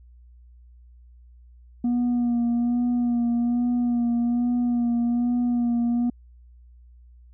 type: tone with vibrato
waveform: sine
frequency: 240 Hz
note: B3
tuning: 49 cents flat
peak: -17 dBFS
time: 1.84-6.1 s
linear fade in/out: 5 ms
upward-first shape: sine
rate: 1.2 Hz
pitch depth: 25 cents each way
effects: tanh soft clip ceiling -19 dBFS + added 60 Hz sine -47 dBFS peak until 7.33 s